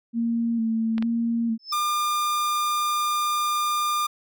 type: tone with vibrato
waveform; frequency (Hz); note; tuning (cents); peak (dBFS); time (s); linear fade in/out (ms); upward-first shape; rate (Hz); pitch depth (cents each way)
sine; 228.3; A#3; -36; -21; 0.13-1.58; 50; square; 1.1; 28
type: clicks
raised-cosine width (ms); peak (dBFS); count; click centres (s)
0.3; -18; 2; 0.981 / 1.025
type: tone with exponential growth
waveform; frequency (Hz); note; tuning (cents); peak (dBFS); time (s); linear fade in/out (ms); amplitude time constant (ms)
sine; 5250; E8; -8; -24; 1.59-1.73; 5; 30
type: tone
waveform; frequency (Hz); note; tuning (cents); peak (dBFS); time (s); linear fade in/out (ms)
45% pulse; 1203; D6; +41; -22; 1.72-4.07; 10
effects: none